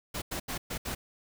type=noise bursts at uneven times; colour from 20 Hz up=pink; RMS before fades=-35 dBFS; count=5; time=0.14-0.22 / 0.31-0.4 / 0.48-0.58 / 0.7-0.78 / 0.85-0.95 s; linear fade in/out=10 ms; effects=none